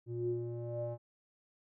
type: tone with low-pass filter sweep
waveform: square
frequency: 118.4 Hz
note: A#2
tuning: 27 cents sharp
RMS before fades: -38 dBFS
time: 0.06-0.98 s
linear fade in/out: 50 ms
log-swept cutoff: 290 to 700 Hz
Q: 8.7
effects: none